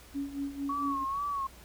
sine tone with tremolo, 280 Hz, C#4, 18 cents sharp, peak -30 dBFS, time 0.14-1.05 s, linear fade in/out 20 ms, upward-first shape sine, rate 4.4 Hz, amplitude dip 75%
sine tone with vibrato, 1112 Hz, C#6, 5 cents sharp, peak -30 dBFS, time 0.69-1.47 s, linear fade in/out 5 ms, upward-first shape sine, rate 2.2 Hz, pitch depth 68 cents each way
effects added 60 Hz sine -53 dBFS peak until 1.64 s + pink hiss -54 dBFS RMS until 1.64 s

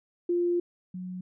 sine tone pair in turn, 349.2 / 182.8 Hz, F4 / F#3, 0 / -21 cents, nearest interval major seventh, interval 1121 cents, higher first, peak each -23 / -34 dBFS, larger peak first, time 0.29-0.6 / 0.94-1.21 s, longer first, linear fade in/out 5 ms, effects none

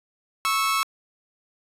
sawtooth tone pair together, 1101.6 / 1310 Hz, C#6 / E6, -11 / -11 cents, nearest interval minor third, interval 300 cents, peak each -20 dBFS, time 0.45-0.83 s, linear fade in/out 0 ms, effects resampled to 32000 Hz

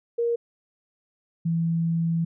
sine tone pair in turn, 469.5 / 165.99 Hz, A#4 / E3, +12 / +12 cents, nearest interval octave + tritone, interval 1800 cents, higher first, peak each -21 dBFS, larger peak neither, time 0.18-0.36 / 1.45-2.25 s, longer second, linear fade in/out 10 ms, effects none

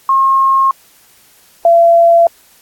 sine tone pair in turn, 1076 / 677.8 Hz, C6 / E5, +48 / +48 cents, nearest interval minor sixth, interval 800 cents, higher first, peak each -7 / -4 dBFS, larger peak second, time 0.09-0.71 / 1.65-2.27 s, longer neither, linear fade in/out 2 ms, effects white hiss -47 dBFS RMS until 2.61 s + AAC 64 kbps

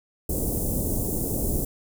pink band-stop noise, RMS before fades -26 dBFS, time 0.29-1.65 s, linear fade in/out 5 ms, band 540 to 8600 Hz, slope 24 dB/octave, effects none

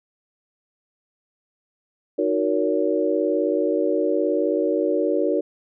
sine chord, D# minor seventh, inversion none, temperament equal with one note detuned, 311.1 / 370 / 466.2 / 565.4 Hz, D#4 / F#4 / A#4 / C#5, 0 / 0 / 0 / +34 cents, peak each -24 dBFS, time 2.18-5.41 s, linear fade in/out 10 ms, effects none

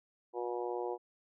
harmonic tone, 120.8 Hz, B2, 38 cents flat, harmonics 3 / 4 / 5 / 6 / 7 / 8, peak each -38 / -39 / -47 / -43 / -44 / -46 dBFS, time 0.33-0.98 s, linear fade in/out 50 ms, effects none

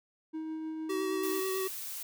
triangle tone with tremolo, 316.4 Hz, D#4, 29 cents sharp, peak -32 dBFS, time 0.33-1.41 s, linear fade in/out 20 ms, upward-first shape triangle, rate 6.5 Hz, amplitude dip 25%
square tone with vibrato, 380 Hz, F#4, 46 cents sharp, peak -32 dBFS, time 0.89-1.68 s, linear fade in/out 10 ms, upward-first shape triangle, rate 9.1 Hz, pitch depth 18 cents each way
blue noise, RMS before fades -40 dBFS, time 1.23-2.03 s, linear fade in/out 5 ms
effects none

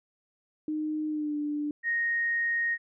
sine tone with pitch glide, 307.2 to 295.5 Hz, D#4 to D4, -22 to +11 cents, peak -28 dBFS, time 0.68-1.71 s, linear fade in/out 2 ms, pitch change -67 cents, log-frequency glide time 1.08-1.36 s
sine tone, 1864.7 Hz, A#6, in tune, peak -25 dBFS, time 1.83-2.78 s, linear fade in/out 50 ms
effects none

